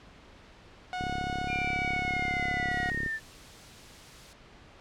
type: tone with pitch glide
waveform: sawtooth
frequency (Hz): 731 to 726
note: F#5 to F#5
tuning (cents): -21 to -33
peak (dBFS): -28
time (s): 0.93-2.9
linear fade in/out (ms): 0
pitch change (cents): -12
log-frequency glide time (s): 2.29-2.44
type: click train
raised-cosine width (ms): 3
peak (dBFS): -23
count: 72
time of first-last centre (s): 1.01-3.062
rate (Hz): 34.6
type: linear sweep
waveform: sine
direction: down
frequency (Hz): 2404 to 1760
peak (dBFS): -30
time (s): 1.47-3.2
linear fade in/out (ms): 50
type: noise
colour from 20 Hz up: violet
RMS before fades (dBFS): -38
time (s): 2.71-4.33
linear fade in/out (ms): 0
effects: pink hiss -53 dBFS RMS until 4.8 s + low-pass 4000 Hz 12 dB/octave